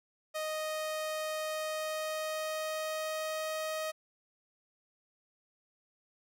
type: tone with pitch glide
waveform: sawtooth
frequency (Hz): 622.3 to 627.7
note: D#5 to D#5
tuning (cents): 0 to +15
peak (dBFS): -30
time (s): 0.34-3.92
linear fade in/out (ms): 20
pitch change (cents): +15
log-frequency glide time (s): 1.41-3.52
effects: none